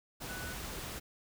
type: tone in noise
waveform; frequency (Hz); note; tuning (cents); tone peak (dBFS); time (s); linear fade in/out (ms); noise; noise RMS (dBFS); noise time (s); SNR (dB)
sine; 1486; F#6; +7; -44; 0.28-0.55; 20; pink; -42; 0.2-1; -5
effects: none